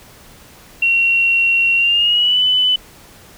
sine tone with pitch glide, 2738 to 3003 Hz, F7 to F#7, -35 to +25 cents, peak -11 dBFS, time 0.82-2.76 s, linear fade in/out 5 ms, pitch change +160 cents, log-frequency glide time 1.76-2.41 s, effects pink hiss -43 dBFS RMS until 3.37 s

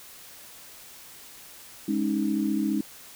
sine chord, Ab suspended fourth, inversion none, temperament just, 207.7 / 276.9 / 311.5 Hz, Ab3 / Db4 / Eb4, 0 / -2 / +2 cents, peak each -27 / -29 / -27 dBFS, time 1.88-2.81 s, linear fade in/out 5 ms, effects white hiss -47 dBFS RMS until 3.15 s

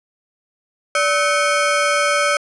25% pulse ring-modulated tone, 935 Hz, A#5, 5 cents sharp, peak -8 dBFS, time 0.95-2.37 s, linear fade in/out 2 ms, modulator 354 Hz, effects resampled to 24000 Hz + 8-bit

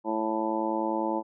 harmonic tone, 110 Hz, A2, in tune, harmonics 2 / 3 / 4 / 5 / 6 / 7 / 8 / 9, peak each -35 / -30 / -41 / -33 / -38 / -40 / -31 / -38 dBFS, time 0.04-1.23 s, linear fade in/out 50 ms, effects none

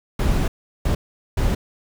brown noise bursts at uneven times, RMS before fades -19 dBFS, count 3, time 0.19-0.48 / 0.85-0.95 / 1.37-1.55 s, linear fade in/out 5 ms, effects none

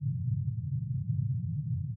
pink band-pass noise, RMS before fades -32 dBFS, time 0-1.96 s, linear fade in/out 50 ms, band 100 to 150 Hz, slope 48 dB/octave, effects none

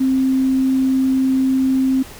sine tone, 263.3 Hz, C4, 11 cents sharp, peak -13 dBFS, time 0-2.03 s, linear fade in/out 10 ms, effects pink hiss -38 dBFS RMS until 2.19 s

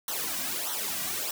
white noise with flanger, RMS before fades -32 dBFS, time 0.08-1.31 s, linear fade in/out 2 ms, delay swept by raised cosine 0.41 to 2.31 ms, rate 1.6 Hz, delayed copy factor -0.85, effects none

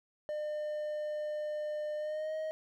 triangle tone with pitch glide, 603 to 627.5 Hz, D5 to D#5, +46 to +15 cents, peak -32 dBFS, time 0.29-2.51 s, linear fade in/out 0 ms, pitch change +69 cents, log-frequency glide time 1.97-2.35 s, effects none

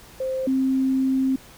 sine tone pair in turn, 523.3 / 264.2 Hz, C5 / C4, 0 / +17 cents, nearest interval octave, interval 1183 cents, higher first, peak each -23 / -18 dBFS, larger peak second, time 0.2-0.47 / 0.47-1.36 s, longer second, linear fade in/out 5 ms, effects pink hiss -47 dBFS RMS until 1.57 s

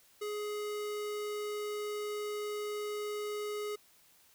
square tone, 418.3 Hz, G#4, 12 cents sharp, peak -36 dBFS, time 0.21-3.76 s, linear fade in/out 10 ms, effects white hiss -64 dBFS RMS until 4.34 s

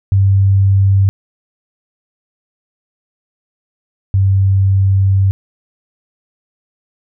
sine tone pair in turn, 97.7 / 96.91 Hz, G2 / G2, -5 / -19 cents, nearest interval unison, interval 14 cents, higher first, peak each -7 / -8 dBFS, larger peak first, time 0.12-1.09 / 4.14-5.31 s, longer second, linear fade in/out 0 ms, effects none

